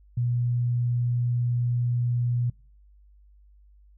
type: tone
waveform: sine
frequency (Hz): 121.2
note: B2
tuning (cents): -32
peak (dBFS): -22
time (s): 0.17-2.5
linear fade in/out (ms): 5
effects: noise-tail reverb RT60 0.4 s tail -24 dB re dry + added 50 Hz sine -52 dBFS peak until 3.97 s